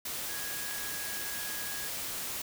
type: tone in noise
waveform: sine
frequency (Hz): 1657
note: G#6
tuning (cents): -4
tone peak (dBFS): -43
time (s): 0.29-1.88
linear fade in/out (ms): 5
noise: white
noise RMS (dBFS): -37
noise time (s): 0.05-2.42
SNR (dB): -9
effects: none